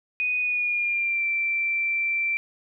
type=tone with pitch glide; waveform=sine; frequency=2485 to 2346 Hz; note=D#7 to D7; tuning=-3 to -2 cents; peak=-22 dBFS; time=0.2-2.37 s; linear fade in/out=0 ms; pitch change=-99 cents; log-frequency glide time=0.4-1.25 s; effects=none